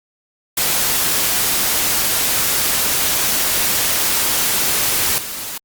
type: noise with level steps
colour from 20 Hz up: white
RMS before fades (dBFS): -17 / -27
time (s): 0.57-5.58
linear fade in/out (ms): 5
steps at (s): 5.18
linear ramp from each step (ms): 2
effects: Opus 48 kbps